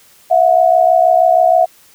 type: tone pair together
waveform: sine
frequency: 659.3 / 725.6 Hz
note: E5 / F#5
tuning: 0 / -34 cents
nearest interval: major second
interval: 166 cents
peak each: -10 dBFS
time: 0.3-1.66 s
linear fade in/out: 20 ms
effects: white hiss -47 dBFS RMS until 1.94 s